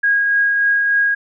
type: tone with tremolo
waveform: sine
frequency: 1639 Hz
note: G#6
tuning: 23 cents flat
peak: -11 dBFS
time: 0.03-1.15 s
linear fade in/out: 10 ms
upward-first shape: triangle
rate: 3.4 Hz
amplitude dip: 30%
effects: none